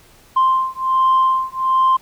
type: beating tone pair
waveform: sine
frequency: 1046.5 / 1047.8 Hz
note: C6 / C6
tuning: 0 / +2 cents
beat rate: 1.3 Hz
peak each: -15 dBFS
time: 0.36-1.97 s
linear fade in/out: 10 ms
effects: tanh soft clip ceiling -8 dBFS + pink hiss -49 dBFS RMS until 2.01 s